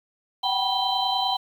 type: tone cluster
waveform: sine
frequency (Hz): 753 / 783 / 974 / 3128 / 3997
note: F#5 / G5 / B5 / G7 / B7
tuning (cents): +30 / -2 / -24 / -4 / +20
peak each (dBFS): -28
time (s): 0.43-1.37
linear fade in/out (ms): 10
effects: 8-bit